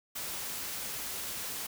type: noise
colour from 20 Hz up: white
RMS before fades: -38 dBFS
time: 0.15-1.67 s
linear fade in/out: 10 ms
effects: none